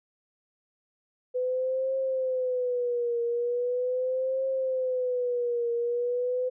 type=tone with vibrato; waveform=sine; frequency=500 Hz; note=B4; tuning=21 cents sharp; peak=-25 dBFS; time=1.34-6.5 s; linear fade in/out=20 ms; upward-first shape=triangle; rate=0.4 Hz; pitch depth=110 cents each way; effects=none